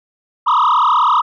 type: tone with frequency modulation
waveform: sine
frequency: 1108.7 Hz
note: C#6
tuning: in tune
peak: -7 dBFS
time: 0.46-1.22 s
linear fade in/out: 20 ms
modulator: 35.8 Hz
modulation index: 4.7
effects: tanh soft clip ceiling -9 dBFS